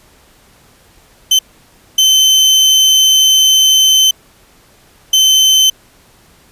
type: tone bursts at uneven times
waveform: 30% pulse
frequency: 3074 Hz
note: G7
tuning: 35 cents flat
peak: -3 dBFS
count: 3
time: 1.31-1.39 / 1.98-4.11 / 5.13-5.7 s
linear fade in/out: 5 ms
effects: pink hiss -47 dBFS RMS until 6.51 s + resampled to 32000 Hz